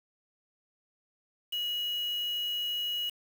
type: tone with quantisation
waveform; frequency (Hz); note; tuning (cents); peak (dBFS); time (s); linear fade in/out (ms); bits
sine; 2903; F#7; -34; -30; 1.52-3.1; 10; 7
effects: none